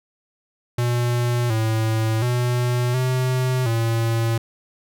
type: tone with pitch steps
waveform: square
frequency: 120.9 / 110.9 / 122.7 / 128.2 / 114.5 Hz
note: B2 / A2 / B2 / C3 / A#2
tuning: -36 / +14 / -11 / -35 / -31 cents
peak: -19 dBFS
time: 0.78-4.38 s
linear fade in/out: 5 ms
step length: 720 ms
effects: none